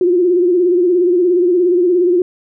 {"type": "tone with vibrato", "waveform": "sine", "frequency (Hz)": 355.4, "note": "F4", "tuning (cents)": 30, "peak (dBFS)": -9, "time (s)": [0.01, 2.22], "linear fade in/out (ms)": 2, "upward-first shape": "sine", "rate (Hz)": 17, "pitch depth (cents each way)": 71, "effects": []}